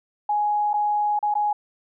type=tone with dropouts; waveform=sine; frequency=834 Hz; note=G#5; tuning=7 cents sharp; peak=-19 dBFS; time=0.29-1.53 s; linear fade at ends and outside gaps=5 ms; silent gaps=0.733-0.739 / 1.191-1.227 / 1.341-1.352 s; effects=none

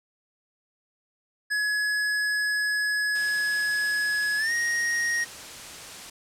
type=tone with pitch glide; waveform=square; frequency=1689 to 1874.1 Hz; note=G#6 to A#6; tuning=+29 to +9 cents; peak=-24 dBFS; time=1.5-5.25 s; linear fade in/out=20 ms; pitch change=+180 cents; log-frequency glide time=4.37-4.52 s
type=noise; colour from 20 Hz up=white; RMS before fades=-40 dBFS; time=3.15-6.1 s; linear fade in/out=5 ms
effects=low-pass 9000 Hz 12 dB/octave

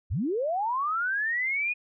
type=linear sweep; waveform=sine; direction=up; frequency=56.1 to 2489 Hz; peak=-25 dBFS; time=0.1-1.74 s; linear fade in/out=20 ms; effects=none

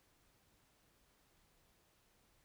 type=silence; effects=pink hiss -73 dBFS RMS until 2.44 s

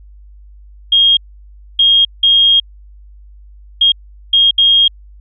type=tone bursts at uneven times; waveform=sine; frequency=3246 Hz; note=G#7; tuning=40 cents flat; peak=-6 dBFS; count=6; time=0.92-1.17 / 1.79-2.05 / 2.23-2.6 / 3.81-3.92 / 4.33-4.51 / 4.58-4.88 s; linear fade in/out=5 ms; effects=added 50 Hz sine -36 dBFS peak until 5.2 s

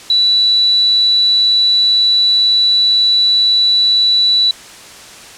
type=tone; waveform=sine; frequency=3951 Hz; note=B7; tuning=in tune; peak=-8 dBFS; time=0.1-4.51 s; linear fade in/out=2 ms; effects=white hiss -35 dBFS RMS until 5.37 s + low-pass 8000 Hz 12 dB/octave

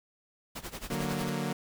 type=noise with tremolo; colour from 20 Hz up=pink; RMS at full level=-38 dBFS; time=0.55-1.3 s; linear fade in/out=10 ms; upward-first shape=sine; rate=11 Hz; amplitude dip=85%
type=chord; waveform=sawtooth; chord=D augmented; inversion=none; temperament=equal with one note detuned; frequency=147.51 / 185 / 233.1 Hz; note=D3 / F#3 / A#3; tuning=+8 / 0 / 0 cents; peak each=-31 dBFS; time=0.9-1.53 s; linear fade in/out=5 ms
effects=none

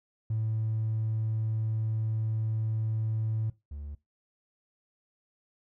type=tone pair in turn; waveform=triangle; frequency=110 / 72.68 Hz; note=A2 / D2; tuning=0 / -17 cents; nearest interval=perfect fifth; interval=717 cents; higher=first; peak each=-24 / -35 dBFS; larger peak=first; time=0.3-3.5 / 3.71-3.95 s; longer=first; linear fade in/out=5 ms; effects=noise-tail reverb RT60 0.2 s tail -20 dB re dry + tanh soft clip ceiling -23 dBFS

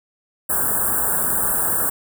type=band-stop noise; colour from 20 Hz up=white; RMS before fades=-20 dBFS; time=0.49-1.9 s; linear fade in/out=10 ms; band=1700 to 7800 Hz; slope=96 dB/octave; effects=none

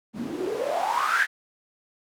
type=noise with band-pass filter sweep; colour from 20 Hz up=white; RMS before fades=-26 dBFS; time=0.13-1.27 s; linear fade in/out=50 ms; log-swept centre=200 to 1800 Hz; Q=9.8; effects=none

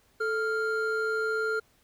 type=tone pair together; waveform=triangle; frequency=438.7 / 1396.9 Hz; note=A4 / F6; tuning=-5 / 0 cents; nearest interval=octave + minor sixth; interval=2005 cents; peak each=-27 dBFS; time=0.2-1.6 s; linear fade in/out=10 ms; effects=pink hiss -65 dBFS RMS until 1.83 s

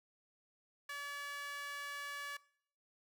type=tone with high-pass filter; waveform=sawtooth; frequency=572 Hz; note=D5; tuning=46 cents flat; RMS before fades=-44 dBFS; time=0.89-2.37 s; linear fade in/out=5 ms; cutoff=1500 Hz; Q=3.6; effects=noise-tail reverb RT60 0.6 s tail -21 dB re dry

